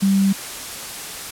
sine tone in noise, 195.3 Hz, G3, 6 cents flat, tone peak -13 dBFS, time 0.02-0.33 s, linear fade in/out 10 ms, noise white, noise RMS -31 dBFS, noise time 0-1.31 s, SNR +15 dB, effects low-pass 12000 Hz 12 dB/octave

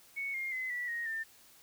sine tone with pitch steps, 2217 / 2125 / 2038 / 1953.6 / 1872.9 / 1795.6 Hz, C#7 / C7 / C7 / B6 / A#6 / A6, 0 / +26 / -46 / -19 / +8 / +35 cents, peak -34 dBFS, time 0.16-1.24 s, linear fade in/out 20 ms, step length 180 ms, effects white hiss -60 dBFS RMS until 1.62 s

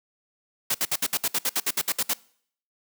white noise bursts, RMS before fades -24 dBFS, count 14, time 0.7-2.136 s, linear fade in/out 5 ms, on 45 ms, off 62 ms, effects noise-tail reverb RT60 0.6 s tail -23 dB re dry + high-pass 150 Hz 12 dB/octave

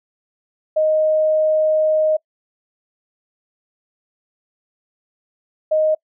sine tone pair in turn, 622.3 / 622.3 Hz, D#5 / D#5, 0 / 0 cents, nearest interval unison, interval 0 cents, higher neither, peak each -13 dBFS, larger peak neither, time 0.76-2.17 / 5.71-5.95 s, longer first, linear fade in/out 10 ms, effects noise-tail reverb RT60 0.1 s tail -26 dB re dry

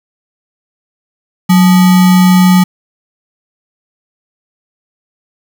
sine tone with sample-and-hold, 183.1 Hz, F#3, 18 cents flat, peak -3 dBFS, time 1.49-2.64 s, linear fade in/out 10 ms, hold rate 1050 Hz, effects none

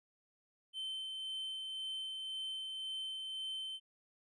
triangle tone with tremolo, 3086 Hz, G7, 28 cents flat, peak -37 dBFS, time 0.73-3.8 s, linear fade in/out 50 ms, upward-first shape sine, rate 1.9 Hz, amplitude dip 25%, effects resampled to 22050 Hz

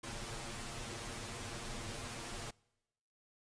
pink noise with comb filter, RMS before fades -44 dBFS, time 0.03-2.51 s, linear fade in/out 10 ms, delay 8.6 ms, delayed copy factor +0.95, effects noise-tail reverb RT60 1.0 s tail -26 dB re dry + resampled to 22050 Hz

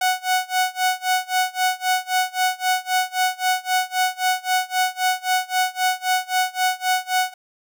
sawtooth tone with tremolo, 740 Hz, F#5, in tune, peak -12 dBFS, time 0.01-7.34 s, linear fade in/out 5 ms, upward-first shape sine, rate 3.8 Hz, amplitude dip 95%, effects none

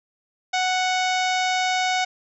harmonic tone, 740 Hz, F#5, in tune, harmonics 1 / 2 / 3 / 4 / 5 / 6 / 7 / 8 / 9 / 10, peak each -22 / -29 / -27 / -33 / -31 / -37 / -35 / -37 / -39 / -43 dBFS, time 0.53-2.05 s, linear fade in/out 10 ms, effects none

